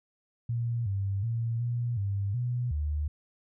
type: tone with pitch steps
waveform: sine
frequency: 117.8 / 98.4 / 115.5 / 119.8 / 99.5 / 122.5 / 74.9 Hz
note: A#2 / G2 / A#2 / A#2 / G2 / B2 / D2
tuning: +19 / +7 / -16 / +48 / +26 / -14 / +35 cents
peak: -27 dBFS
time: 0.49-3.08 s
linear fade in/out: 5 ms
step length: 370 ms
effects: none